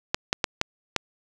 clicks, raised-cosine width 0.2 ms, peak -4 dBFS, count 5, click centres 0.145 / 0.329 / 0.442 / 0.614 / 0.963 s, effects none

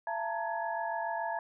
sine tone cluster, 676 / 882 / 929 / 1677 Hz, E5 / A5 / A#5 / G#6, +43 / +4 / -6 / +16 cents, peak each -36 / -36 / -38 / -40 dBFS, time 0.07-1.39 s, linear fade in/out 2 ms, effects none

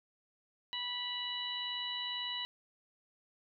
harmonic tone, 982 Hz, B5, 10 cents flat, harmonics 1 / 2 / 3 / 4, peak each -46 / -45 / -39 / -40 dBFS, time 0.73-2.45 s, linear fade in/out 0 ms, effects none

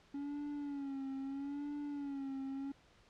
triangle tone with vibrato, 280 Hz, C#4, 18 cents sharp, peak -37 dBFS, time 0.14-2.72 s, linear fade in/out 5 ms, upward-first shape sine, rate 0.77 Hz, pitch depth 70 cents each way, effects pink hiss -66 dBFS RMS until 3.09 s + low-pass 5000 Hz 12 dB/octave

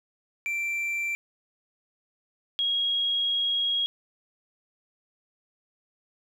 triangle / sine tone pair in turn, 2349 / 3290 Hz, D7 / G#7, 0 / -17 cents, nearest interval tritone, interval 583 cents, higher second, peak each -25 / -23 dBFS, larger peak second, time 0.46-1.15 / 2.59-3.86 s, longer second, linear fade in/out 0 ms, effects 10-bit

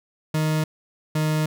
40% pulse tone pair in turn, 155.56 / 154.79 Hz, D#3 / D#3, 0 / -9 cents, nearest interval unison, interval 9 cents, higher first, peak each -19 dBFS, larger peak neither, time 0.34-0.64 / 1.15-1.46 s, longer second, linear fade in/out 5 ms, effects none

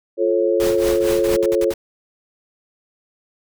sine chord, F augmented, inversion none, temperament just, 349.2 / 436.5 / 545.7 Hz, F4 / A4 / C#5, 0 / -14 / -27 cents, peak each -19 dBFS, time 0.17-1.74 s, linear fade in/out 50 ms
pink noise with tremolo, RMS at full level -25 dBFS, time 0.6-1.36 s, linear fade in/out 0 ms, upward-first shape triangle, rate 4.4 Hz, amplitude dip 90%
pink noise bursts, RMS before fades -31 dBFS, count 6, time 1.24-1.737 s, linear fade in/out 0 ms, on 32 ms, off 61 ms
effects none

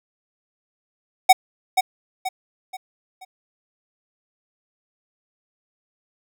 square tone with echo, 750 Hz, F#5, 23 cents sharp, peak -7 dBFS, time 1.29-1.33 s, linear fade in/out 10 ms, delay 480 ms, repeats 4, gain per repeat -8 dB, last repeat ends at 3.25 s, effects none

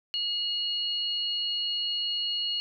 sine tone pair together, 2884 / 4321 Hz, F#7 / C#8, -45 / -45 cents, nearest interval perfect fifth, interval 700 cents, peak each -29 / -31 dBFS, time 0.14-2.6 s, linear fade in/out 0 ms, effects none

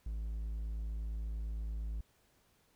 triangle tone, 54.4 Hz, A1, 19 cents flat, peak -34 dBFS, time 0.06-2.01 s, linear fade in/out 5 ms, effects pink hiss -71 dBFS RMS until 2.75 s

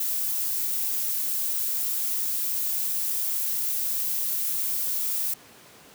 violet noise, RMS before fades -27 dBFS, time 0-5.34 s, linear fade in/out 5 ms, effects pink hiss -50 dBFS RMS until 5.94 s + high-pass 150 Hz 12 dB/octave

